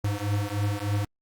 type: beating tone pair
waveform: square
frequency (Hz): 101 / 104.3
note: G#2 / G#2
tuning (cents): -48 / +8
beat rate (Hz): 3.3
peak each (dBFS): -29 / -29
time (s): 0.04-1.05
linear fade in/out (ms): 5
effects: Opus 48 kbps

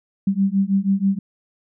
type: beating tone pair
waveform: sine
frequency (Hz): 192.6 / 198.8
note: G3 / G3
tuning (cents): -30 / +25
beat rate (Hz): 6.2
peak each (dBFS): -19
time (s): 0.27-1.19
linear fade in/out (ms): 5
effects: none

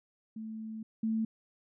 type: tone pair in turn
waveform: sine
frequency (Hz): 220 / 221.9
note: A3 / A3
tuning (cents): 0 / +15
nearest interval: unison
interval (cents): 15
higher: second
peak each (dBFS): -38 / -28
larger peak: second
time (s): 0.36-0.83 / 1.03-1.25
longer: first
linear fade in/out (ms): 5
effects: none

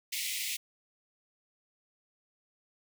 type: high-pass noise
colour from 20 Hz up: pink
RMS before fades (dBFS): -35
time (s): 0.12-0.57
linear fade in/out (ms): 10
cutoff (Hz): 2000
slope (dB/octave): 96
effects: none

